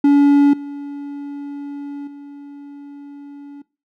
triangle tone with level steps, 284.8 Hz, C#4, 47 cents sharp, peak -6 / -24 / -31 dBFS, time 0.04-3.62 s, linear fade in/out 5 ms, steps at 0.53 / 2.07 s, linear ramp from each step 5 ms, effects noise-tail reverb RT60 0.3 s tail -20 dB re dry

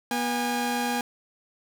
sawtooth tone pair together, 242.5 / 815.7 Hz, B3 / G#5, -31 / -31 cents, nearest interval octave + major sixth, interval 2100 cents, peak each -24 dBFS, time 0.11-1.01 s, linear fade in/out 2 ms, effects none

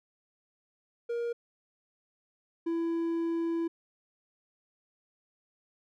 triangle tone pair in turn, 471.4 / 333.3 Hz, A#4 / E4, +19 / +19 cents, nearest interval tritone, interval 600 cents, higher first, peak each -28 / -26 dBFS, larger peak second, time 1.09-1.33 / 2.66-3.68 s, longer second, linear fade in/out 10 ms, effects none

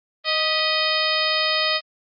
harmonic tone with a mistuned harmonic, 622.3 Hz, D#5, in tune, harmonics 1 / 2 / 3 / 4 / 5 / 6 / 7 / 8, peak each -27 / -27 / -27 / -27 / -27 / -27 / -27 / -27 dBFS, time 0.24-1.81 s, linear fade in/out 50 ms, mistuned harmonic 3, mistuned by +71 cents, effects Opus 24 kbps

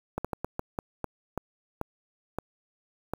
slowing click train, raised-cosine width 1 ms, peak -16 dBFS, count 11, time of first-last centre 0.18-3.136 s, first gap 66 ms, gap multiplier 1.31, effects 7-bit

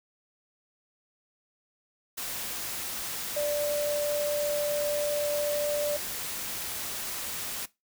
sine tone in noise, 587.3 Hz, D5, in tune, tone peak -26 dBFS, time 3.36-5.97 s, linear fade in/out 10 ms, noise white, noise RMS -35 dBFS, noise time 2.17-7.66 s, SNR +6 dB, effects noise-tail reverb RT60 0.2 s tail -19 dB re dry

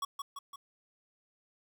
square tone with echo, 1120 Hz, C#6, 18 cents sharp, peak -33 dBFS, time 0.02-0.05 s, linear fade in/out 5 ms, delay 170 ms, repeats 3, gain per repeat -4 dB, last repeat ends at 0.56 s, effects 11-bit

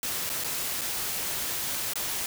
white noise with dropouts, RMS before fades -31 dBFS, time 0.03-2.26 s, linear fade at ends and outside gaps 1 ms, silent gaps 0.293-0.299 / 0.438-0.444 / 0.811-0.815 / 1.935-1.956 s, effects none

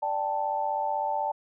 sine chord, D suspended fourth, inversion none, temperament equal, 587.3 / 784 / 880 Hz, D5 / G5 / A5, 0 / 0 / 0 cents, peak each -33 / -31 / -28 dBFS, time 0.02-1.32 s, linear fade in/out 10 ms, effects none

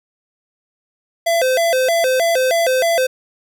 square tone with vibrato, 589 Hz, D5, 5 cents sharp, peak -14 dBFS, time 1.26-3.07 s, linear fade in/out 10 ms, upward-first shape square, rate 3.2 Hz, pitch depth 230 cents each way, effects none

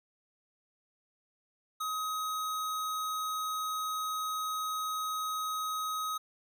square tone, 1264 Hz, D#6, 27 cents sharp, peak -33 dBFS, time 1.8-6.18 s, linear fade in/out 10 ms, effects none

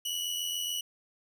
sawtooth tone pair together, 2912 / 2999 Hz, F#7 / F#7, -28 / +23 cents, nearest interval minor second, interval 51 cents, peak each -30 / -33 dBFS, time 0.05-0.81 s, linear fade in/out 5 ms, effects none

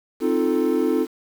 triangle chord, F dominant seventh, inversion second, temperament equal, 261.6 / 311.1 / 349.2 / 440 Hz, C4 / Eb4 / F4 / A4, 0 / 0 / 0 / 0 cents, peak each -21 dBFS, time 0.2-1.07 s, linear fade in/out 50 ms, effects tanh soft clip ceiling -7 dBFS + 7-bit

